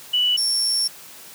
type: tone pair in turn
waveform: sine / 35% pulse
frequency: 2959 / 5458 Hz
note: F#7 / F8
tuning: -1 / -41 cents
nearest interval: major seventh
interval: 1060 cents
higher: second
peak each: -16 dBFS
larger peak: neither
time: 0.13-0.37 / 0.37-0.88 s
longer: second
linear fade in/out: 10 ms
effects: white hiss -42 dBFS RMS until 1.34 s + high-pass 100 Hz 12 dB/octave